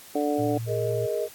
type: harmonic tone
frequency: 146.83 Hz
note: D3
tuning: in tune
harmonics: 2 / 3 / 4 / 5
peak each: -26 / -28 / -29 / -30 dBFS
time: 0.15-0.58 s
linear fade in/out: 5 ms
type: tone with vibrato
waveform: sine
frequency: 114.7 Hz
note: A#2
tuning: 28 cents flat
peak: -29 dBFS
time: 0.38-1.07 s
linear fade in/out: 20 ms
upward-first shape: sine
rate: 2.3 Hz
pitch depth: 14 cents each way
type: chord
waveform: sine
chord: Ab suspended second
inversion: none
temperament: just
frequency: 415.3 / 467.2 / 623 Hz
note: Ab4 / Bb4 / Eb5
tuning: 0 / +4 / +2 cents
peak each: -29 dBFS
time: 0.66-1.29 s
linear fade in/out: 50 ms
effects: white hiss -47 dBFS RMS until 1.34 s + AAC 64 kbps